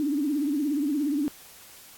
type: tone with vibrato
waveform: sine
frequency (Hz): 290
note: D4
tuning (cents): -22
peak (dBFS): -23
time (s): 0-1.28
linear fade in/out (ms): 0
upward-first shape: triangle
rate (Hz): 17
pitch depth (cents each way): 150
effects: white hiss -49 dBFS RMS until 1.97 s + AAC 64 kbps